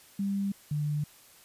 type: tone pair in turn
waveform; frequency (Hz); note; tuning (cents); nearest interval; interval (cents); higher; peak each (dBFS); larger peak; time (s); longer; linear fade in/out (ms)
sine; 198.3 / 148.56; G3 / D3; +20 / +20; perfect fourth; 500; first; -27; neither; 0.19-0.52 / 0.71-1.04; neither; 5
effects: white hiss -56 dBFS RMS until 1.44 s + resampled to 32000 Hz